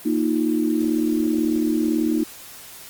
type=chord; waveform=sine; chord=Bb suspended fourth; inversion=none; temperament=equal; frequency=233.1 / 311.1 / 349.2 Hz; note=Bb3 / Eb4 / F4; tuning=0 / 0 / 0 cents; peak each=-23 / -20 / -26 dBFS; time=0.05-2.24 s; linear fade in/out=10 ms; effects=white hiss -41 dBFS RMS until 2.89 s + Opus 24 kbps